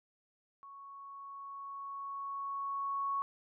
sine tone with level ramp, 1108.7 Hz, C#6, in tune, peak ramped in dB -49 to -31 dBFS, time 0.63-3.22 s, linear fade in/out 0 ms, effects none

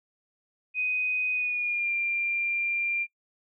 sine tone with pitch glide, 2500 to 2383 Hz, D#7 to D7, +8 to +25 cents, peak -25 dBFS, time 0.74-3.07 s, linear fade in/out 50 ms, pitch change -83 cents, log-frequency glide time 1.33-1.92 s, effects noise-tail reverb RT60 0.1 s tail -22 dB re dry

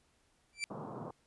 sawtooth tone with exponential growth, 2339 Hz, D7, 8 cents flat, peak -27 dBFS, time 0.53-0.64 s, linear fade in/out 0 ms, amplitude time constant 23 ms
pink band-pass noise, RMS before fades -44 dBFS, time 0.7-1.11 s, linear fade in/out 5 ms, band 110 to 1200 Hz, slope 48 dB/octave
effects pink hiss -72 dBFS RMS until 1.26 s + resampled to 24000 Hz

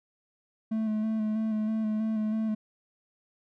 triangle tone with vibrato, 217.6 Hz, A3, 19 cents flat, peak -24 dBFS, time 0.71-2.55 s, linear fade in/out 10 ms, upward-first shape square, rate 3.1 Hz, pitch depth 21 cents each way, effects none

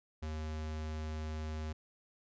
square tone, 77.78 Hz, D#2, in tune, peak -38 dBFS, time 0.22-1.73 s, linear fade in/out 10 ms, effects resampled to 16000 Hz

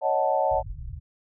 sine chord, D# half-diminished seventh, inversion third, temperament equal, 554.4 / 622.3 / 740 / 880 Hz, C#5 / D#5 / F#5 / A5, 0 / 0 / 0 / 0 cents, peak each -26 dBFS, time 0.01-0.63 s, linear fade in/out 50 ms
pink low-pass noise, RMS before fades -36 dBFS, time 0.51-1 s, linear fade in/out 10 ms, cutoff 130 Hz, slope 48 dB/octave
effects none

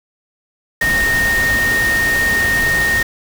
sine tone in noise, 1846 Hz, A#6, 17 cents flat, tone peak -13 dBFS, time 0.81-3.03 s, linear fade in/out 5 ms, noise pink, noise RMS -22 dBFS, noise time 0.81-3.03 s, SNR +6 dB, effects none

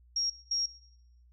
sine tone bursts at uneven times, 5588 Hz, F8, in tune, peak -27 dBFS, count 2, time 0.16-0.3 / 0.51-0.66 s, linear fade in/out 5 ms, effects noise-tail reverb RT60 0.9 s tail -21 dB re dry + added 60 Hz sine -57 dBFS peak until 1.32 s

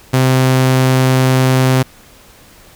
sawtooth tone, 130 Hz, C3, 11 cents flat, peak -5 dBFS, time 0.13-1.83 s, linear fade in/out 10 ms, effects pink hiss -43 dBFS RMS until 2.75 s

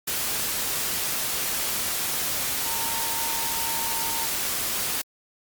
sine tone in noise, 914 Hz, A#5, 34 cents flat, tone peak -33 dBFS, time 2.65-4.26 s, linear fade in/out 10 ms, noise white, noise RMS -27 dBFS, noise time 0.07-5.02 s, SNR -9 dB, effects Opus 48 kbps

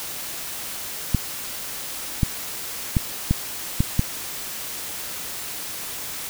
clicks, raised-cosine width 5 ms, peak -5 dBFS, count 6, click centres 1.147 / 2.232 / 2.968 / 3.31 / 3.805 / 3.994 s, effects white hiss -32 dBFS RMS until 6.29 s

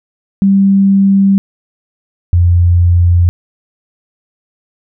sine tone pair in turn, 196 / 87.31 Hz, G3 / F2, 0 / 0 cents, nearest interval octave + major second, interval 1400 cents, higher first, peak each -5 dBFS, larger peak neither, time 0.42-1.38 / 2.33-3.29 s, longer neither, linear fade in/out 0 ms, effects none

